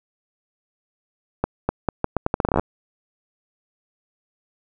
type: accelerating click train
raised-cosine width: 1 ms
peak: -5 dBFS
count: 16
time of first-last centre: 1.44-2.596 s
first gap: 250 ms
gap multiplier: 0.79
effects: none